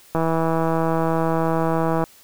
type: click train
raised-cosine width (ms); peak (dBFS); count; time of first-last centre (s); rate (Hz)
1; -8; 309; 0.15-2.04; 163
effects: white hiss -50 dBFS RMS until 2.23 s